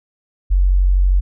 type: tone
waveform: sine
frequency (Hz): 46.25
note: F#1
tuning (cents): 0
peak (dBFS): -10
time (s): 0.5-1.21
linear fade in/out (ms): 20
effects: none